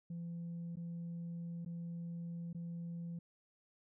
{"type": "tone with dropouts", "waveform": "sine", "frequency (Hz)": 170, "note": "F3", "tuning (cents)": -46, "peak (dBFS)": -39, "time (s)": [0.1, 3.19], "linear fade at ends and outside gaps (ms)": 5, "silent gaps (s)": [[0.757, 0.769], [1.649, 1.66], [2.53, 2.547]], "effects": ["tanh soft clip ceiling -39 dBFS"]}